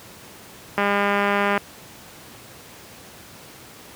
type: click train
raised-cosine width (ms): 0.5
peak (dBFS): -6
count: 162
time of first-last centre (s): 0.78-1.577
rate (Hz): 202
effects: pink hiss -43 dBFS RMS until 3.95 s + high-pass 100 Hz 12 dB/octave